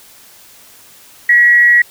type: tone with frequency modulation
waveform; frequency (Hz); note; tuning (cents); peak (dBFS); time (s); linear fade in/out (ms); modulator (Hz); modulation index
sine; 1921; B6; -48; -5; 1.29-1.82; 5; 229; 0.24
effects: white hiss -42 dBFS RMS until 1.9 s